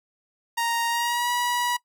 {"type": "tone with pitch glide", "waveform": "sawtooth", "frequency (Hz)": [932.3, 970.2], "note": ["A#5", "B5"], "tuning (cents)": [0, -31], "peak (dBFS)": -19, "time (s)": [0.57, 1.77], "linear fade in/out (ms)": 10, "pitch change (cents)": 69, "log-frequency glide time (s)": [0.88, 1.3], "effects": ["noise-tail reverb RT60 0.1 s tail -22 dB re dry"]}